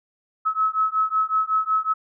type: beating tone pair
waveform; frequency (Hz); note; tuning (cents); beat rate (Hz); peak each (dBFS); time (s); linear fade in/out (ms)
sine; 1288 / 1293.4; E6 / E6; -41 / -33; 5.4; -22; 0.45-1.94; 20
effects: none